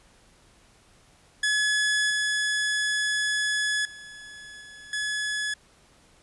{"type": "tone with level steps", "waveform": "sawtooth", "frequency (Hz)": 1700, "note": "G#6", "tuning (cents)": 40, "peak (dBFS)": [-18, -20, -38, -40, -23], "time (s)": [1.43, 5.54], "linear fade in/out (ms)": 5, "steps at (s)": [2.1, 3.85, 4.61, 4.93], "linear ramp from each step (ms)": 2, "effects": ["pink hiss -58 dBFS RMS until 6.22 s", "resampled to 24000 Hz"]}